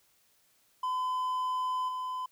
triangle tone with level steps, 1015 Hz, B5, 47 cents sharp, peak -27 / -31 dBFS, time 0.83-2.26 s, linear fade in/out 5 ms, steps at 1.88 s, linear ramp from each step 10 ms, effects white hiss -68 dBFS RMS until 2.31 s

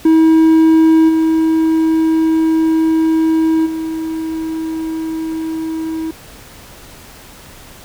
triangle tone with level steps, 321.1 Hz, E4, 45 cents flat, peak -4 / -8 / -16 dBFS, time 0.05-6.11 s, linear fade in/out 5 ms, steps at 1.08 / 3.65 s, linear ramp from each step 20 ms, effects pink hiss -38 dBFS RMS until 7.84 s

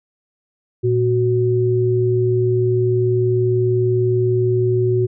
sine tone pair together, 116.54 / 370 Hz, A#2 / F#4, 0 / 0 cents, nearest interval octave + minor sixth, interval 2000 cents, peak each -17 / -16 dBFS, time 0.83-5.07 s, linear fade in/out 20 ms, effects none

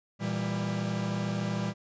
45% pulse chord, E diminished, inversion second, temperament equal with one note detuned, 116.54 / 164.81 / 198.16 Hz, Bb2 / E3 / G3, 0 / 0 / +19 cents, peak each -34 / -35 / -32 dBFS, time 0.19-1.74 s, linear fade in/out 50 ms, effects resampled to 16000 Hz

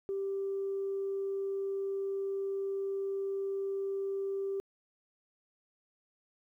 sine tone, 392 Hz, G4, in tune, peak -31 dBFS, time 0.09-4.6 s, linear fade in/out 0 ms, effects tanh soft clip ceiling -27 dBFS + 12-bit

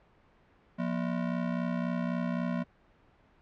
square ring-modulated tone, 207.7 Hz, G#3, in tune, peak -27 dBFS, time 0.78-2.64 s, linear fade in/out 20 ms, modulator 31.9 Hz, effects pink hiss -63 dBFS RMS until 3.41 s + low-pass 2000 Hz 12 dB/octave

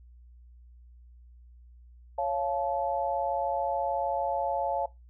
sine chord, Db augmented, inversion none, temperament just, 554.4 / 693 / 866.2 Hz, Db5 / F5 / A5, 0 / -14 / -27 cents, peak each -31 dBFS, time 2.18-4.86 s, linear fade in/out 5 ms, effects noise-tail reverb RT60 0.2 s tail -20 dB re dry + added 60 Hz sine -50 dBFS peak until 5.09 s

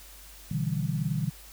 sine chord, E minor seventh, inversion second, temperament equal, 123.47 / 146.83 / 164.81 / 196 Hz, B2 / D3 / E3 / G3, 0 / 0 / 0 / 0 cents, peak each -33 / -30 / -31 / -35 dBFS, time 0.51-1.3 s, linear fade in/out 5 ms, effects added 50 Hz sine -50 dBFS peak until 1.52 s + white hiss -50 dBFS RMS until 1.52 s

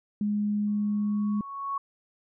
sine tone, 207.7 Hz, G#3, in tune, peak -24 dBFS, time 0.21-1.41 s, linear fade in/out 2 ms
sine tone with exponential growth, 1108.7 Hz, C#6, in tune, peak -26 dBFS, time 0.67-1.78 s, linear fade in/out 5 ms, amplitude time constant 240 ms
effects none

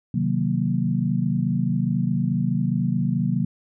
sine chord, C half-diminished seventh, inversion none, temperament equal, 130.81 / 155.56 / 185 / 233.1 Hz, C3 / Eb3 / Gb3 / Bb3, 0 / 0 / 0 / 0 cents, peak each -25 / -26 / -24 / -26 dBFS, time 0.14-3.45 s, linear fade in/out 5 ms, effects none

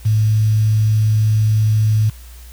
sine tone with quantisation, 108.3 Hz, A2, 27 cents flat, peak -11 dBFS, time 0.05-2.1 s, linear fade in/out 10 ms, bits 6, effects added 60 Hz sine -35 dBFS peak until 2.52 s + white hiss -45 dBFS RMS until 2.52 s

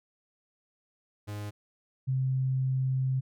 45% pulse / sine tone pair in turn, 103.83 / 131.2 Hz, G#2 / C3, 0 / +5 cents, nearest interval major third, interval 405 cents, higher second, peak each -35 / -25 dBFS, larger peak second, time 1.27-1.51 / 2.07-3.21 s, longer second, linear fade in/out 20 ms, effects none

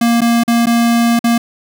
square tone with dropouts, 234.1 Hz, A#3, 8 cents sharp, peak -10 dBFS, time 0.01-1.38 s, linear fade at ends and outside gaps 5 ms, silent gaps 0.208-0.216 / 0.436-0.478 / 0.659-0.668 / 1.192-1.241 s, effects none

